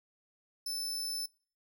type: tone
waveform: sawtooth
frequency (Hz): 5274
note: E8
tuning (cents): 0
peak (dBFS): -32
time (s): 0.66-1.26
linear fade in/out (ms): 5
effects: noise-tail reverb RT60 0.4 s tail -22 dB re dry